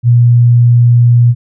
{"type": "tone", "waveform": "sine", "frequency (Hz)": 120, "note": "B2", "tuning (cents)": -49, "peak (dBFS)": -3, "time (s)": [0.03, 1.35], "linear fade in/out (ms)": 50, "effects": []}